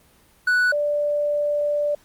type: tone pair in turn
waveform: triangle / sine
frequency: 1480 / 587.3 Hz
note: F#6 / D5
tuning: 0 / 0 cents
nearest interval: octave + major third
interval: 1600 cents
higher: first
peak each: -14 / -19 dBFS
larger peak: first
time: 0.47-0.72 / 0.72-1.95 s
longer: second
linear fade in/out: 5 ms
effects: pink hiss -56 dBFS RMS until 2.04 s + Opus 24 kbps